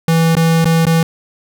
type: tone with dropouts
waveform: square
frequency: 164.2 Hz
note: E3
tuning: 6 cents flat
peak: -10 dBFS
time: 0.08-1.03 s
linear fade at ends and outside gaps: 2 ms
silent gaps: 0.353-0.367 / 0.645-0.655 / 0.854-0.867 s
effects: none